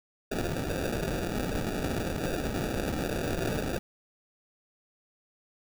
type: noise with sample-and-hold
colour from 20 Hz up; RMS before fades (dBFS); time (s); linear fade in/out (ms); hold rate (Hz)
blue; -31; 0.31-3.79; 10; 1050
effects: none